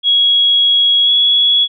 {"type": "tone with pitch glide", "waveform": "sine", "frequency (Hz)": [3322, 3364], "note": ["G#7", "G#7"], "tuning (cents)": [0, 22], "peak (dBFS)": -8, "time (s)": [0.03, 1.68], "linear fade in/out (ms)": 50, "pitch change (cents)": 22, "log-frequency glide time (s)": [1.04, 1.1], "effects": []}